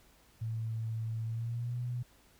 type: tone with pitch glide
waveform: sine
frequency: 112.3 to 122.46 Hz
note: A2 to B2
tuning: +36 to -14 cents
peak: -33 dBFS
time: 0.41-2.03 s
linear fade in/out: 10 ms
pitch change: +150 cents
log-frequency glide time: 1.25-1.78 s
effects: added 50 Hz sine -67 dBFS peak until 2.39 s + pink hiss -64 dBFS RMS until 2.39 s